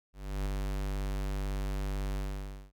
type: tone with ADSR envelope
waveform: square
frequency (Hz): 49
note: G1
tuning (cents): 0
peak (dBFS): -30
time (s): 0.13-2.72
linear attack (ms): 330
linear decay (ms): 7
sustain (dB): -2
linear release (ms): 560
effects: none